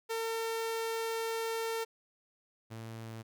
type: tone pair in turn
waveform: sawtooth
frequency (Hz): 452.9 / 112.8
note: A#4 / A2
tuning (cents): -50 / +44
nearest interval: 2 octaves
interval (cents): 2406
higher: first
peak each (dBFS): -29 / -38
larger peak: first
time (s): 0.09-1.85 / 2.7-3.23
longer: first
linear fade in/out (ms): 20
effects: none